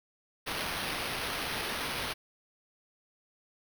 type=noise with sample-and-hold; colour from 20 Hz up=white; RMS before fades=-35 dBFS; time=0.46-2.14 s; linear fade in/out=20 ms; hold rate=7350 Hz; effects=none